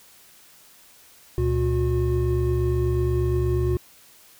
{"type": "tone cluster", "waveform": "triangle", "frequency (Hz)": [70.2, 118.6, 361.6], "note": ["C#2", "A#2", "F#4"], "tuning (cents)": [22, 30, -40], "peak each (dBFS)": -22, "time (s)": [1.38, 3.77], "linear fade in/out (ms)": 0, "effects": ["white hiss -52 dBFS RMS until 4.39 s"]}